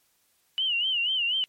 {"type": "tone with vibrato", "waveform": "sine", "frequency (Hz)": 2941, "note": "F#7", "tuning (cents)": -11, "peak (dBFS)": -23, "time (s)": [0.58, 1.44], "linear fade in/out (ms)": 0, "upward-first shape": "sine", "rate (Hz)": 4.1, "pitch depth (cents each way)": 120, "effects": ["white hiss -68 dBFS RMS until 1.48 s", "MP3 64 kbps"]}